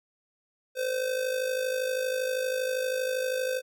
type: tone with amplitude modulation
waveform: square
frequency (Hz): 514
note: C5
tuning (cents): -31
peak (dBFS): -25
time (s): 0.75-3.62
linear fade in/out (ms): 50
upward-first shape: sine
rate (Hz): 52.6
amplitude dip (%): 60
effects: none